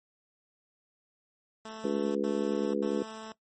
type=tone bursts; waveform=10% pulse; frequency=220 Hz; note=A3; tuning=in tune; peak=-32 dBFS; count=3; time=1.65-3.322 s; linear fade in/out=2 ms; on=500 ms; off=86 ms
type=harmonic tone; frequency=70.4 Hz; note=C#2; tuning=27 cents sharp; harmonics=3 / 4 / 5 / 6 / 7; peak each=-33 / -33 / -33 / -33 / -33 dBFS; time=1.84-3.03 s; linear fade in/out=5 ms
effects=noise-tail reverb RT60 0.1 s tail -18 dB re dry + MP3 32 kbps